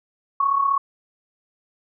sine tone with amplitude modulation, 1108.7 Hz, C#6, in tune, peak -14 dBFS, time 0.4-0.78 s, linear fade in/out 5 ms, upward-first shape sine, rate 35.6 Hz, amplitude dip 65%, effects none

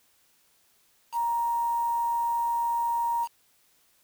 sine tone with quantisation, 937 Hz, A#5, 9 cents sharp, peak -24 dBFS, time 1.12-3.28 s, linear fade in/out 50 ms, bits 7, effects white hiss -65 dBFS RMS until 4.03 s

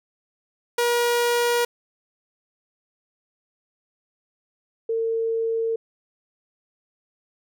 sawtooth / sine tone pair in turn, 478.1 / 453.4 Hz, A#4 / A#4, +44 / -48 cents, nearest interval minor second, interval 92 cents, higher first, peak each -15 / -21 dBFS, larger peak first, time 0.78-1.65 / 4.89-5.76 s, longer neither, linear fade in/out 5 ms, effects none

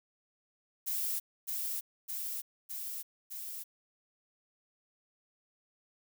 violet noise with echo, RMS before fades -34 dBFS, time 0.86-1.2 s, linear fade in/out 20 ms, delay 610 ms, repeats 4, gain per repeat -2 dB, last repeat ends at 3.64 s, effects none

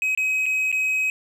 triangle tone with dropouts, 2537 Hz, D#7, 33 cents sharp, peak -18 dBFS, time 0.02-1.1 s, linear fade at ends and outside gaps 1 ms, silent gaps 0.15-0.175 / 0.458-0.463 / 0.717-0.726 s, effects none

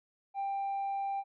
triangle tone with tanh clipping, 790 Hz, G5, 13 cents sharp, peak -32 dBFS, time 0.34-1.24 s, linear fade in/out 50 ms, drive 6 dB, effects none

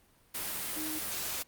sine tone in noise, 311.1 Hz, D#4, in tune, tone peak -38 dBFS, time 0.76-0.99 s, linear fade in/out 10 ms, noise white, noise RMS -36 dBFS, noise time 0.34-1.43 s, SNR -5 dB, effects pink hiss -65 dBFS RMS until 1.47 s + Opus 32 kbps

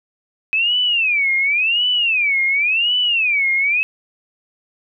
sine tone with vibrato, 2524 Hz, D#7, 24 cents sharp, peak -14 dBFS, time 0.53-3.83 s, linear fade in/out 0 ms, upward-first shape sine, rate 0.92 Hz, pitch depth 290 cents each way, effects none

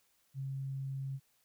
sine tone, 135.4 Hz, C#3, 40 cents flat, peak -36 dBFS, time 0.34-1.2 s, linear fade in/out 50 ms, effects white hiss -73 dBFS RMS until 1.44 s

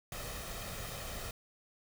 pink noise with comb filter, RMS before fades -42 dBFS, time 0.12-1.31 s, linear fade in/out 2 ms, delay 1.6 ms, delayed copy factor +0.55, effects none

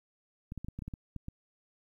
clicks, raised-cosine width 5 ms, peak -27 dBFS, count 10, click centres 0.521 / 0.577 / 0.646 / 0.685 / 0.79 / 0.822 / 0.88 / 0.938 / 1.163 / 1.284 s, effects 11-bit

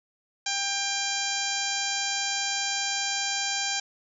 harmonic tone, 795 Hz, G5, 24 cents sharp, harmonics 1 / 2 / 3 / 4 / 5 / 6 / 7 / 8 / 9, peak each -35 / -35 / -35 / -35 / -35 / -35 / -35 / -35 / -35 dBFS, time 0.46-3.8 s, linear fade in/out 5 ms, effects none

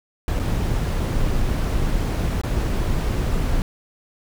brown noise with dropouts, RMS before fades -21 dBFS, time 0.28-3.62 s, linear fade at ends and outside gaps 1 ms, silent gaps 0.393-0.397 / 2.415-2.435 s, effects none

